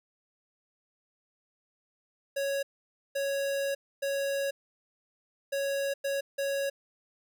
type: tone bursts at uneven times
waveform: square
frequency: 554.4 Hz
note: C#5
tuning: in tune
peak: -29 dBFS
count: 6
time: 2.36-2.63 / 3.15-3.75 / 4.02-4.51 / 5.52-5.94 / 6.04-6.21 / 6.38-6.7 s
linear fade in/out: 10 ms
effects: none